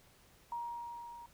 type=tone with level ramp; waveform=sine; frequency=945 Hz; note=A#5; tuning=23 cents sharp; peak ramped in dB=-36 to -48 dBFS; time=0.52-1.26 s; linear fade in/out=2 ms; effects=pink hiss -64 dBFS RMS until 1.33 s